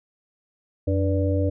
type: harmonic tone with a mistuned harmonic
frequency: 97.5 Hz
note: G2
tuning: 9 cents flat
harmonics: 1 / 3 / 5 / 6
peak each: -21 / -26 / -28 / -29 dBFS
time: 0.87-1.5 s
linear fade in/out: 10 ms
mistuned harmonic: 1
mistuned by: -140 cents
effects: none